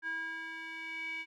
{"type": "tone with band-pass filter sweep", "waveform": "square", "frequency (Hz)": 324.9, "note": "E4", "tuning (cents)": -25, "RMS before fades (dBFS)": -40, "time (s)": [0.02, 1.26], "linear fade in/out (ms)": 50, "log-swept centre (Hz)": [1600, 2400], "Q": 8, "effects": []}